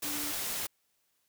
sine tone in noise, 293.7 Hz, D4, in tune, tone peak -41 dBFS, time 0.04-0.32 s, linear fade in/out 10 ms, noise white, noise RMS -35 dBFS, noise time 0.02-0.67 s, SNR -9 dB, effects white hiss -75 dBFS RMS until 1.28 s

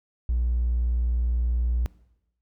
triangle tone, 59.7 Hz, A#1, 42 cents sharp, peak -18 dBFS, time 0.29-1.86 s, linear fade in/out 0 ms, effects noise-tail reverb RT60 0.9 s tail -22 dB re dry + tanh soft clip ceiling -17 dBFS

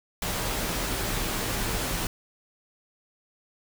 pink noise with comb filter, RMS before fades -29 dBFS, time 0.22-2.07 s, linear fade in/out 2 ms, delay 14 ms, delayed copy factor -0.5, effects none

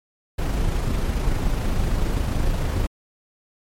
brown noise with amplitude modulation, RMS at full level -20 dBFS, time 0.38-2.87 s, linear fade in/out 10 ms, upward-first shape sine, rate 26.9 Hz, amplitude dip 30%, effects MP3 64 kbps

